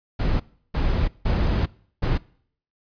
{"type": "noise bursts at uneven times", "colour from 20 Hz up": "brown", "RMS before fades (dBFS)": -21, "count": 4, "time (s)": [[0.19, 0.4], [0.74, 1.08], [1.25, 1.66], [2.02, 2.18]], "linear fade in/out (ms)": 10, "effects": ["noise-tail reverb RT60 0.6 s tail -23 dB re dry", "resampled to 11025 Hz"]}